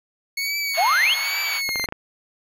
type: tone with vibrato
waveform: 25% pulse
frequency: 2200 Hz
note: C#7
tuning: 14 cents flat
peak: -19 dBFS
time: 0.37-1.86 s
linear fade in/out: 5 ms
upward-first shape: triangle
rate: 1.2 Hz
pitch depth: 93 cents each way
type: band-pass noise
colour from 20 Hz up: white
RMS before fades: -31 dBFS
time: 0.73-1.62 s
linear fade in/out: 50 ms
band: 760 to 3300 Hz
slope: 24 dB/octave
type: exponential sweep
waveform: sine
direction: up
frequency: 620 to 3525 Hz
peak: -16 dBFS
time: 0.77-1.15 s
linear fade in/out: 20 ms
type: clicks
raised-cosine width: 0.5 ms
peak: -14 dBFS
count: 6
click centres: 1.691 / 1.758 / 1.797 / 1.842 / 1.888 / 1.924 s
effects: none